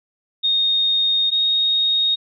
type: tone pair in turn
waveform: sine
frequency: 3700 / 3730 Hz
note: A#7 / A#7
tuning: -14 / 0 cents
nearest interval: unison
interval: 14 cents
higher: second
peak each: -15 dBFS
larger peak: neither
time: 0.43-1.31 / 1.31-2.16 s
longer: first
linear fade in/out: 20 ms
effects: none